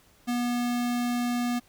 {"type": "tone", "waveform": "square", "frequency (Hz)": 242.3, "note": "B3", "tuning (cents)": -33, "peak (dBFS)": -26, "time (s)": [0.27, 1.6], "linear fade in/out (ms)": 20, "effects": ["pink hiss -60 dBFS RMS until 1.68 s"]}